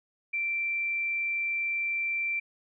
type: tone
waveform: sine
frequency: 2349 Hz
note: D7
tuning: in tune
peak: -27 dBFS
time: 0.33-2.4 s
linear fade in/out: 10 ms
effects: none